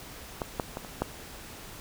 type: clicks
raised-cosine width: 1 ms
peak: -16 / -13 / -20 / -27 / -12 dBFS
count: 5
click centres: 0.418 / 0.598 / 0.771 / 0.848 / 1.02 s
effects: pink hiss -45 dBFS RMS until 1.8 s